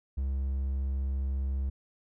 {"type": "tone", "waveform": "triangle", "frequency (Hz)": 67.3, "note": "C2", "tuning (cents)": 49, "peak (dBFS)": -26, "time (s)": [0.17, 1.7], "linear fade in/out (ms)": 10, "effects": []}